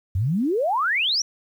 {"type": "exponential sweep", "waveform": "sine", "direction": "up", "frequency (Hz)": [84.9, 5920], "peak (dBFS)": -19, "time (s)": [0.15, 1.22], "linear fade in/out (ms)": 5, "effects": ["9-bit"]}